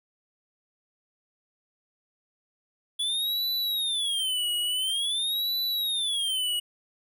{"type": "tone with vibrato", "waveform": "square", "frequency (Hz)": 3400, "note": "G#7", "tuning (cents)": 40, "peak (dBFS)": -26, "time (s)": [2.99, 6.6], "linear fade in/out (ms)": 10, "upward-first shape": "sine", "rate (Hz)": 0.48, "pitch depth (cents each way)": 270, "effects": []}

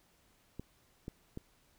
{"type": "clicks", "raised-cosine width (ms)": 3, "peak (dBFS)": -28, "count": 3, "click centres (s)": [0.596, 1.081, 1.374], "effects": ["pink hiss -69 dBFS RMS until 1.78 s"]}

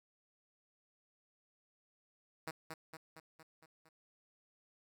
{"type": "tone with echo", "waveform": "5% pulse", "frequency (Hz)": 160, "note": "D#3", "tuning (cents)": 49, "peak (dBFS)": -29, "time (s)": [2.47, 2.51], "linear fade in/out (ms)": 5, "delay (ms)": 230, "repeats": 6, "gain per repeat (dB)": -4, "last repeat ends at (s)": 3.89, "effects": []}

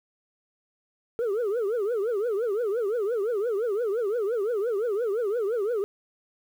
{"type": "tone with vibrato", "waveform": "sine", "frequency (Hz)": 437.6, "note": "A4", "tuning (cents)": -9, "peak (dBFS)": -21, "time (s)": [1.19, 5.84], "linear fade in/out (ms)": 0, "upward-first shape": "triangle", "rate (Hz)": 5.8, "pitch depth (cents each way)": 250, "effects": ["tanh soft clip ceiling -23 dBFS", "9-bit"]}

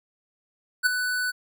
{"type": "tone with ADSR envelope", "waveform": "square", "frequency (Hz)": 1492, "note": "F#6", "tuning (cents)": 14, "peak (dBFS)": -16, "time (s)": [0.83, 1.32], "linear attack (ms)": 32, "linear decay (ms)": 12, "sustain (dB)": -9, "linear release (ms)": 24, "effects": []}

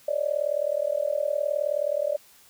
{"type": "tone with amplitude modulation", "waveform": "sine", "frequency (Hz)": 587.3, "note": "D5", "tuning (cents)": 0, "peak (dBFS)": -19, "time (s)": [0.08, 2.17], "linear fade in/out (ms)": 5, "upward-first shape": "sine", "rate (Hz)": 39.2, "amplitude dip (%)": 95, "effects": ["white hiss -55 dBFS RMS until 2.49 s"]}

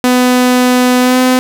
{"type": "tone with pitch glide", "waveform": "sawtooth", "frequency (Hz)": [250, 254.8], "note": ["B3", "C4"], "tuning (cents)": [21, -46], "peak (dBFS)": -3, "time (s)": [0.04, 1.39], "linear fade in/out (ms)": 0, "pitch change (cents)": 33, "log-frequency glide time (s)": [1, 1.19], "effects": ["7-bit"]}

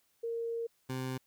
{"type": "tone pair in turn", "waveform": ["sine", "20% pulse"], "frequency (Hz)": [462.6, 129.81], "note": ["A#4", "C3"], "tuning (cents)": [-13, -13], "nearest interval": "octave + minor seventh", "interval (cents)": 2200, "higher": "first", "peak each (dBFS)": [-33, -30], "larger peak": "second", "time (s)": [[0.23, 0.67], [0.89, 1.18]], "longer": "first", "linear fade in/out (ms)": 10, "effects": ["white hiss -73 dBFS RMS until 1.26 s"]}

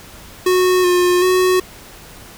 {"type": "tone with pitch steps", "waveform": "square", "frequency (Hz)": [366.6, 357.6, 368.7], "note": ["F#4", "F4", "F#4"], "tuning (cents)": [-16, 41, -6], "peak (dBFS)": -12, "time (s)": [0.46, 1.6], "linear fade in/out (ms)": 5, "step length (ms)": 380, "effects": ["pink hiss -39 dBFS RMS until 2.37 s"]}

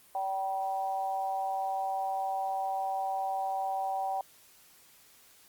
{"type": "tone with amplitude modulation", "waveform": "sine", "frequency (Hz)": 771, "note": "G5", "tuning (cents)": -29, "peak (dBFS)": -26, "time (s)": [0.15, 4.21], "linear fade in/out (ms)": 2, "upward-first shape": "sine", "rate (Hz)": 195, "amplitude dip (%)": 75, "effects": ["white hiss -59 dBFS RMS until 5.48 s", "Opus 32 kbps"]}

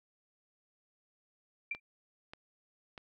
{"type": "tone with exponential decay", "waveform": "sine", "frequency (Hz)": 2360, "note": "D7", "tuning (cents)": 8, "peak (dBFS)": -30, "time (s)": [1.71, 1.8], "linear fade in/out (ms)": 5, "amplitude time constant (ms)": 18}
{"type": "clicks", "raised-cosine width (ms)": 0.3, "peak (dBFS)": -30, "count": 3, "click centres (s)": [1.749, 2.335, 2.978]}
{"effects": []}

